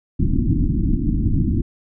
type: low-pass noise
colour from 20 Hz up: pink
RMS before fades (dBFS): -18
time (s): 0.19-1.62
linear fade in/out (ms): 10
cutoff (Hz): 330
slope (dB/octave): 96
effects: none